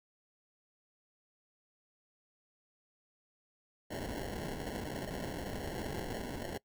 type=noise with sample-and-hold; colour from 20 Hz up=violet; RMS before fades=-40 dBFS; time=3.9-6.58 s; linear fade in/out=10 ms; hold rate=1225 Hz; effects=noise-tail reverb RT60 0.1 s tail -22 dB re dry